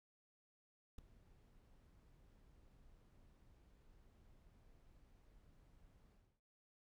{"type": "noise with ADSR envelope", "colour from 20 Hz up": "brown", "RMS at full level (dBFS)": -44, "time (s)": [0.98, 6.41], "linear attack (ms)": 6, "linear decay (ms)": 3, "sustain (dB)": -23, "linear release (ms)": 300, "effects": []}